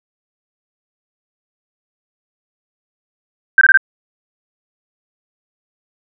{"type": "tone bursts", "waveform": "sine", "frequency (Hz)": 1568, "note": "G6", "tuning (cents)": 0, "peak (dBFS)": -4, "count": 4, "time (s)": [3.58, 3.774], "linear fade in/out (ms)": 2, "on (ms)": 32, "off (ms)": 22, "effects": []}